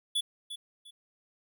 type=tone with echo; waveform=square; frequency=3436 Hz; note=A7; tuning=42 cents flat; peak=-27 dBFS; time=0.15-0.21 s; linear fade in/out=10 ms; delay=350 ms; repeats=2; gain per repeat=-11 dB; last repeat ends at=0.91 s; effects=none